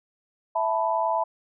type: chord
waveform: sine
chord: E suspended fourth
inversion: none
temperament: just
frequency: 659.3 / 879 / 988.9 Hz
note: E5 / A5 / B5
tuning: 0 / -2 / +2 cents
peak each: -26 dBFS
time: 0.55-1.24 s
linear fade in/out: 10 ms
effects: none